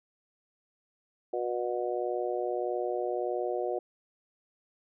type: harmonic tone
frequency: 121.6 Hz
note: B2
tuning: 26 cents flat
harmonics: 3 / 4 / 5 / 6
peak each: -33 / -34 / -35 / -36 dBFS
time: 1.33-3.79 s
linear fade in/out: 5 ms
effects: none